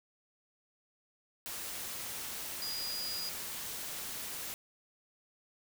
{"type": "tone in noise", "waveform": "sine", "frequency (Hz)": 4889, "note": "D#8", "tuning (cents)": -31, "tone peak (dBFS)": -37, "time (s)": [2.62, 3.29], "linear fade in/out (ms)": 0, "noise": "white", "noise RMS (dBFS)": -41, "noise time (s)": [1.46, 4.54], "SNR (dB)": 1, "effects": []}